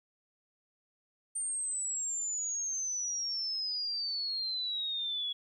sine exponential sweep, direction down, 8870 to 3353 Hz, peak -32 dBFS, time 1.35-5.33 s, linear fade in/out 10 ms, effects 12-bit

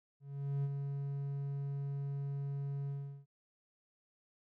triangle tone with ADSR envelope, 140 Hz, C#3, 18 cents sharp, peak -29 dBFS, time 0.2-3.26 s, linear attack 440 ms, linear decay 40 ms, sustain -5 dB, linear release 370 ms, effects none

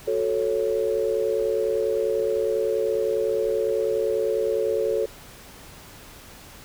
sine chord, F# minor, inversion none, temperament equal, 370 / 440 / 554.4 Hz, F#4 / A4 / C#5, 0 / 0 / 0 cents, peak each -28 / -23 / -26 dBFS, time 0.07-5.06 s, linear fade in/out 10 ms, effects pink hiss -45 dBFS RMS until 6.64 s

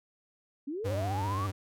sine linear sweep, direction up, 261.6 to 1184 Hz, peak -33 dBFS, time 0.67-1.47 s, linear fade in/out 10 ms
45% pulse tone with vibrato, 98.3 Hz, G2, 5 cents sharp, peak -31 dBFS, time 0.84-1.52 s, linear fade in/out 20 ms, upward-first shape triangle, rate 15 Hz, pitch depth 120 cents each way
effects none

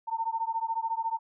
sine beating tone pair, 900 / 914 Hz, A5 / A#5, +39 / -34 cents, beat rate 14 Hz, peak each -31 dBFS, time 0.07-1.19 s, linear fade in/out 20 ms, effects none

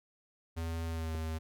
square tone with pitch glide, 82.41 to 80.02 Hz, E2 to D#2, 0 to +49 cents, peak -35 dBFS, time 0.56-1.39 s, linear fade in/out 20 ms, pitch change -51 cents, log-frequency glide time 0.88-1.13 s
click, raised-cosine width 2 ms, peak -30 dBFS, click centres 1.15 s
effects none

